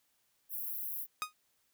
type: high-pass noise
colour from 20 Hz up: white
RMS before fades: -39 dBFS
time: 0.49-1.07 s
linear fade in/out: 50 ms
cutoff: 11000 Hz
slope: 96 dB/octave
type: tone with exponential decay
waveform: sawtooth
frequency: 1244.5 Hz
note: D#6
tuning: in tune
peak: -26 dBFS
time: 1.22-1.33 s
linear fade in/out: 0 ms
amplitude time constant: 22 ms
effects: white hiss -75 dBFS RMS until 1.73 s